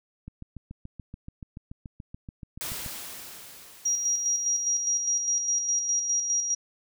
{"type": "click train", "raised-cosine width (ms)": 5, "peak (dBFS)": -27, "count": 19, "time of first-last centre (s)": [0.28, 2.862], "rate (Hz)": 6.97}
{"type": "noise with exponential decay", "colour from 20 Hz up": "white", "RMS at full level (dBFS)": -33, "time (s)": [2.61, 5.37], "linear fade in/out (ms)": 0, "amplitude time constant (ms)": 600}
{"type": "tone with tremolo", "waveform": "sine", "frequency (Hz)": 5720, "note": "F8", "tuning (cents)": 41, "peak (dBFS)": -22, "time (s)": [3.85, 6.55], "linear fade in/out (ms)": 10, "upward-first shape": "square", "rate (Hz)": 4.9, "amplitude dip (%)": 45}
{"effects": []}